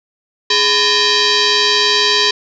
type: tone with frequency modulation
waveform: sine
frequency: 416.7 Hz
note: G#4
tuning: 6 cents sharp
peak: -10 dBFS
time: 0.5-2.31 s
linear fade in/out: 5 ms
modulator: 711 Hz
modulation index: 6.9
effects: none